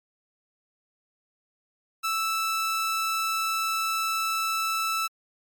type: tone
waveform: sawtooth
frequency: 1318.5 Hz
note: E6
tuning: in tune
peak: -21 dBFS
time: 2.03-5.08 s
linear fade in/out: 20 ms
effects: MP3 96 kbps